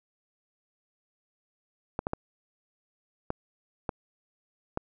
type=clicks; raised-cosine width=1 ms; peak=-15 dBFS; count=6; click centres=1.991 / 2.069 / 2.134 / 3.304 / 3.892 / 4.774 s; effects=none